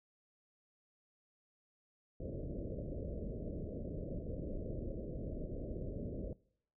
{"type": "low-pass noise", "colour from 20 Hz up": "pink", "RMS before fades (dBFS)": -42, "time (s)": [2.2, 6.33], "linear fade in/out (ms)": 2, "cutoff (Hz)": 620, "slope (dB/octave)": 96, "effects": ["noise-tail reverb RT60 0.7 s tail -24 dB re dry"]}